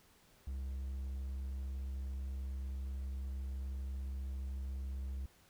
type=tone; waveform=triangle; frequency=66.5 Hz; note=C2; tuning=29 cents sharp; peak=-36 dBFS; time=0.47-5.26 s; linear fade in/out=5 ms; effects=pink hiss -66 dBFS RMS until 5.49 s